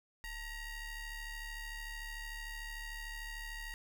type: ring-modulated tone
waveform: 40% pulse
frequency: 932.3 Hz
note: A#5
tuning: in tune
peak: -38 dBFS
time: 0.24-3.74 s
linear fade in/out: 0 ms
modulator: 969 Hz
effects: none